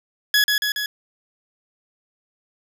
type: tone with echo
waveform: 20% pulse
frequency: 1684 Hz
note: G#6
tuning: 24 cents sharp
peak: -9 dBFS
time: 0.34-0.44 s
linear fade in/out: 2 ms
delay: 140 ms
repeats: 3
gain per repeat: -3 dB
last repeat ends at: 0.86 s
effects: none